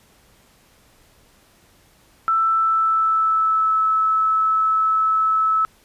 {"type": "tone with pitch glide", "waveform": "sine", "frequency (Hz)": [1327, 1302.7], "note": ["E6", "E6"], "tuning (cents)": [11, -21], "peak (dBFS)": -15, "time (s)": [2.28, 5.65], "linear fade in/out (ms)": 0, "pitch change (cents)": -32, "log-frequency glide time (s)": [2.45, 3.8], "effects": ["pink hiss -55 dBFS RMS until 5.84 s", "resampled to 32000 Hz"]}